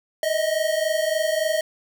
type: tone pair together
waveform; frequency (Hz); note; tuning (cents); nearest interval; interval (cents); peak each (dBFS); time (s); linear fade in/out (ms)
square; 618 / 641.5; D#5 / E5; -12 / -47; minor second; 65; -24; 0.23-1.61; 2
effects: none